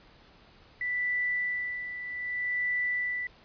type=tone with tremolo; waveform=sine; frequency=1975.5 Hz; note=B6; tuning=in tune; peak=-26 dBFS; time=0.81-3.27 s; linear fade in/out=2 ms; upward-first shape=sine; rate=0.64 Hz; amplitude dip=65%; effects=pink hiss -57 dBFS RMS until 3.44 s + resampled to 11025 Hz